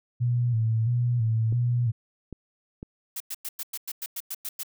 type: tone with vibrato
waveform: sine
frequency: 116.54 Hz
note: A#2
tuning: in tune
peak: -21 dBFS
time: 0.2-1.92 s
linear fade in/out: 20 ms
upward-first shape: square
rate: 1.5 Hz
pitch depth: 67 cents each way
type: clicks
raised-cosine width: 3 ms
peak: -24 dBFS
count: 3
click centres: 1.525 / 2.327 / 2.829 s
type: noise bursts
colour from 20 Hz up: blue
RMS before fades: -33 dBFS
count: 11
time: 3.16-4.633 s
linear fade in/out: 5 ms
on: 43 ms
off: 100 ms
effects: none